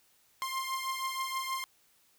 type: beating tone pair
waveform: sawtooth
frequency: 1054 / 1060.3 Hz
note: C6 / C6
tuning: +12 / +23 cents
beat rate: 6.3 Hz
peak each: -31 / -34 dBFS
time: 0.42-1.64 s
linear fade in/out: 0 ms
effects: white hiss -67 dBFS RMS until 2.18 s